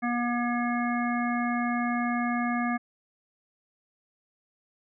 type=harmonic tone; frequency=240.4 Hz; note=B3; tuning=46 cents flat; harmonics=1 / 3 / 5 / 7 / 9; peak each=-27 / -32 / -34 / -35 / -37 dBFS; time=0.02-2.78 s; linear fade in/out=20 ms; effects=none